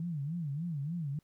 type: tone with vibrato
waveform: sine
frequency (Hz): 155.56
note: D#3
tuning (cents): 0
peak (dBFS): -33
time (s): 0-1.19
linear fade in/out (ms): 2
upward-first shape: sine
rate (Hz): 3.4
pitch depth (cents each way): 210
effects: pink hiss -75 dBFS RMS until 1.23 s